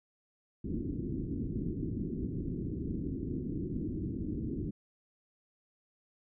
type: low-pass noise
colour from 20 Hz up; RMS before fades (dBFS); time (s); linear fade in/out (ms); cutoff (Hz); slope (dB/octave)
white; -36; 0.64-4.71; 10; 350; 48
effects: none